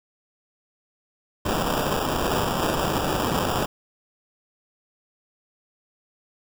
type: noise with sample-and-hold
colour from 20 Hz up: violet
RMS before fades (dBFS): -24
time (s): 1.45-3.66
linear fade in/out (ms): 10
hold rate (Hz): 2100
effects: none